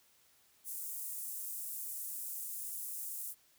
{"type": "high-pass noise", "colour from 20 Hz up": "pink", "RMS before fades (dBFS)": -42, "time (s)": [0.64, 3.35], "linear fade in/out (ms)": 50, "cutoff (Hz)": 8900, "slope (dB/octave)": 24, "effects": ["white hiss -68 dBFS RMS until 3.58 s"]}